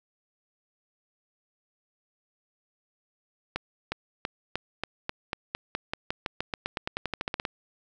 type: accelerating click train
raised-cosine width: 0.3 ms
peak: -13 dBFS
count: 25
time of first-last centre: 3.56-7.452 s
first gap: 360 ms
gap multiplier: 0.92
effects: none